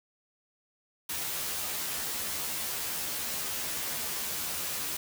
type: noise with comb filter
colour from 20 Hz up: white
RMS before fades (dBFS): -34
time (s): 1.09-4.97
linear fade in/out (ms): 5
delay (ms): 13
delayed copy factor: +0.9
effects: none